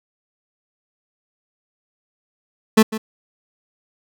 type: tone with echo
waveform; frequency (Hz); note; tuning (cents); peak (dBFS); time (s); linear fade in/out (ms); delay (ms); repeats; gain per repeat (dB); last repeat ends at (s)
30% pulse; 219.1; A3; -7; -5; 2.77-2.83; 10; 150; 1; -15; 2.98
effects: none